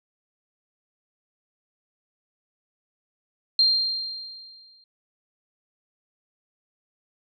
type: tone with exponential decay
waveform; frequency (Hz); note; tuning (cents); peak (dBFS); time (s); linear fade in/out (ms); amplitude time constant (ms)
sine; 4186; C8; 0; -14; 3.59-4.84; 2; 270
effects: none